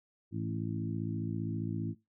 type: harmonic tone with a mistuned harmonic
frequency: 55 Hz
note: A1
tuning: in tune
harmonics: 2 / 3 / 4 / 5 / 6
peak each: -37 / -39 / -40 / -41 / -42 dBFS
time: 0.31-1.95 s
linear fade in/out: 50 ms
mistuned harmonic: 2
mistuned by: -46 cents
effects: noise-tail reverb RT60 0.2 s tail -18 dB re dry